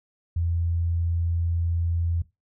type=tone; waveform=sine; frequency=84.6 Hz; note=E2; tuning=45 cents sharp; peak=-22 dBFS; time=0.36-2.22 s; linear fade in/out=5 ms; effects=noise-tail reverb RT60 0.2 s tail -17 dB re dry